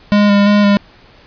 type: tone with vibrato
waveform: square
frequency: 204.2 Hz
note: G#3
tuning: 29 cents flat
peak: -8 dBFS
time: 0.12-0.77 s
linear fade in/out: 0 ms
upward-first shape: square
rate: 2.9 Hz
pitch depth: 16 cents each way
effects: pink hiss -44 dBFS RMS until 1.26 s + resampled to 11025 Hz